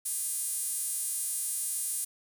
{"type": "tone with high-pass filter", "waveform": "sawtooth", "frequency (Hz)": 407.3, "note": "G#4", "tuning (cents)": -34, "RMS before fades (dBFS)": -33, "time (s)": [0.05, 2.05], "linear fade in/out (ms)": 10, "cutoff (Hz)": 9400, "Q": 3.4, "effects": []}